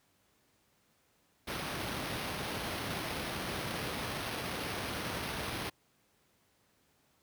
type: noise with sample-and-hold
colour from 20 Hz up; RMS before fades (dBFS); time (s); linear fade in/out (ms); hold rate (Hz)
pink; -37; 1.47-5.7; 10; 7350
effects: pink hiss -71 dBFS RMS until 7.22 s + high-pass 80 Hz 12 dB/octave